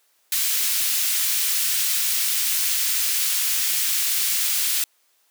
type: high-pass noise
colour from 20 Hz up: white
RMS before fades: -22 dBFS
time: 0.32-4.84 s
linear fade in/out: 2 ms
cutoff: 2200 Hz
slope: 12 dB/octave
effects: white hiss -64 dBFS RMS until 5.3 s + high-pass 400 Hz 12 dB/octave